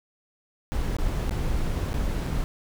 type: noise with dropouts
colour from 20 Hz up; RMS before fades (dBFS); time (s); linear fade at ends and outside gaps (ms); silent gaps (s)
brown; -26; 0.72-2.44; 0; 0.966-0.985 / 1.294-1.309 / 1.931-1.941 / 2.265-2.27
effects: none